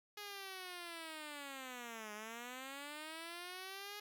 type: linear two-way sweep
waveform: 5% pulse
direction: down then up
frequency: 417.5 to 207.7 to 417.5 Hz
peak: -35 dBFS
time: 0.17-4 s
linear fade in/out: 5 ms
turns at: 2.13 s
effects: none